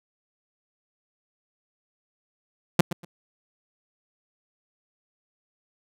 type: tone with echo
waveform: sawtooth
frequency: 173.4 Hz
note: F3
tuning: 12 cents flat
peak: -8 dBFS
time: 2.79-2.81 s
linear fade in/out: 5 ms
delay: 120 ms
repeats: 2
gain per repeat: -14 dB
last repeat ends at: 3.05 s
effects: none